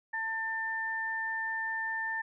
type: tone pair together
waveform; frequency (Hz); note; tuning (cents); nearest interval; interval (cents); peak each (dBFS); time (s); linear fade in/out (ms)
sine; 895 / 1790; A5 / A6; +29 / +29; octave; 1200; -38 / -32; 0.13-2.22; 10
effects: none